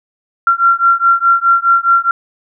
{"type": "beating tone pair", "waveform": "sine", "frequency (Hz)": [1369, 1373.8], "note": ["F6", "F6"], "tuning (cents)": [-35, -29], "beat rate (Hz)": 4.8, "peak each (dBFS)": -11, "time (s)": [0.47, 2.11], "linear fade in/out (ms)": 2, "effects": []}